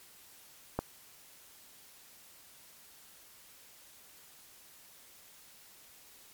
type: click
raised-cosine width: 1 ms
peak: -16 dBFS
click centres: 0.79 s
effects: white hiss -57 dBFS RMS until 6.33 s + MP3 96 kbps